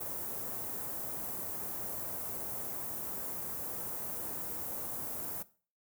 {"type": "band-stop noise", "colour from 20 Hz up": "white", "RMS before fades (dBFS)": -39, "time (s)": [0, 5.43], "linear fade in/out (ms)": 10, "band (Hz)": [870, 14000], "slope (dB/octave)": 12, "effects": ["noise-tail reverb RT60 0.4 s tail -18 dB re dry", "high-pass 60 Hz 12 dB/octave"]}